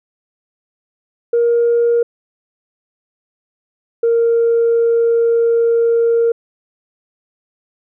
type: tone pair in turn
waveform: sine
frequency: 470.9 / 464.1 Hz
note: A#4 / A#4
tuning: +18 / -8 cents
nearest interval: unison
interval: 26 cents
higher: first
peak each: -9 dBFS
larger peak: neither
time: 1.33-2.03 / 4.03-6.32 s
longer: second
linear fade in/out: 5 ms
effects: tanh soft clip ceiling -7 dBFS